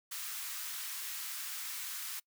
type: high-pass noise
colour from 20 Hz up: white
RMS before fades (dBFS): -41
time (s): 0.11-2.2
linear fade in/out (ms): 10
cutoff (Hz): 1100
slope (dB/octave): 24
effects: noise-tail reverb RT60 0.1 s tail -24 dB re dry